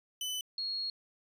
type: tone pair in turn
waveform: sawtooth / sine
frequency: 3006 / 4301 Hz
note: F#7 / C8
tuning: +27 / +47 cents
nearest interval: tritone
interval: 620 cents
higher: second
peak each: -31 / -33 dBFS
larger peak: first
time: 0.21-0.41 / 0.58-0.9 s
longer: second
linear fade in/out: 2 ms
effects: resampled to 32000 Hz